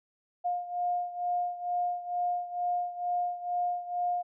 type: beating tone pair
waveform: sine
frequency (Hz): 709 / 711.2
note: F5 / F5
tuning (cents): +26 / +31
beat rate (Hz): 2.2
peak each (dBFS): -30 / -34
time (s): 0.44-4.23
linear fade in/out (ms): 20
effects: none